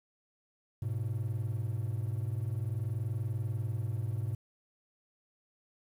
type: tone pair together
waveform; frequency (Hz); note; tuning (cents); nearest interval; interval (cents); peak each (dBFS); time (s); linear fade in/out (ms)
triangle; 103.83 / 124.3; G#2 / B2; 0 / +12; minor third; 312; -31 / -33; 0.82-4.35; 5
effects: tanh soft clip ceiling -23 dBFS + 10-bit